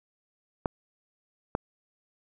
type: clicks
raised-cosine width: 1 ms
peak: -12 dBFS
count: 2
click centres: 0.658 / 1.551 s
effects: none